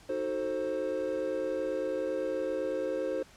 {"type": "chord", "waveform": "triangle", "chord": "D# diminished seventh", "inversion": "none", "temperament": "equal with one note detuned", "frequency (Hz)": [311.1, 370, 440, 527.8], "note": ["D#4", "F#4", "A4", "C5"], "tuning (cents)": [0, 0, 0, 15], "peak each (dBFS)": [-36, -36, -35, -30], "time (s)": [0.09, 3.23], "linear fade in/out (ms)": 5, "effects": ["pink hiss -56 dBFS RMS until 3.36 s", "low-pass 9000 Hz 12 dB/octave"]}